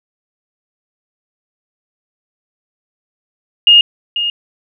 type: tone with echo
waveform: sine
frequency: 2845 Hz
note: F7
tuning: 31 cents sharp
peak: -3 dBFS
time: 3.67-3.81 s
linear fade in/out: 2 ms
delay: 490 ms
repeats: 1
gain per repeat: -11 dB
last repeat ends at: 4.3 s
effects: none